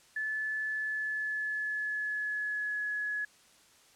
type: tone with pitch glide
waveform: sine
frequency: 1734 to 1692.4 Hz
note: A6 to G#6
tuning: -26 to +32 cents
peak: -31 dBFS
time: 0.16-3.25 s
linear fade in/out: 5 ms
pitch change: -42 cents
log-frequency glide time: 0.64-2.83 s
effects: white hiss -61 dBFS RMS until 3.95 s + low-pass 9000 Hz 12 dB/octave

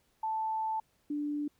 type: tone pair in turn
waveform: sine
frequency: 880 / 293.7 Hz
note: A5 / D4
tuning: 0 / 0 cents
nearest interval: octave + perfect fifth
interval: 1900 cents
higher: first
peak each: -30 / -31 dBFS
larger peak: first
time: 0.23-0.8 / 1.1-1.48 s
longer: first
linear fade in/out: 5 ms
effects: pink hiss -72 dBFS RMS until 1.59 s

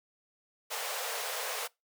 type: high-pass noise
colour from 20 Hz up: pink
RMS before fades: -36 dBFS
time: 0.7-1.68 s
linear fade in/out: 20 ms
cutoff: 440 Hz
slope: 96 dB/octave
effects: noise-tail reverb RT60 0.2 s tail -23 dB re dry

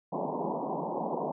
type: band-pass noise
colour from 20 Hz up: white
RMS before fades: -33 dBFS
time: 0.12-1.32 s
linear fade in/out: 10 ms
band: 150 to 1000 Hz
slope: 96 dB/octave
effects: none

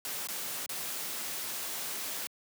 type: noise with dropouts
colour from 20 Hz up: white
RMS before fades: -37 dBFS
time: 0.05-2.27 s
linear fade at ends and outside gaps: 1 ms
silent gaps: 0.272-0.286 / 0.661-0.692 s
effects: high-pass 150 Hz 12 dB/octave

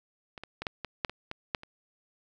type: clicks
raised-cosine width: 0.3 ms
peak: -26 / -24 / -20 / -15 / -19 / -11 / -24 / -20 / -12 / -29 dBFS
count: 10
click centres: 0.378 / 0.436 / 0.62 / 0.668 / 0.847 / 1.048 / 1.096 / 1.314 / 1.548 / 1.634 s
effects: none

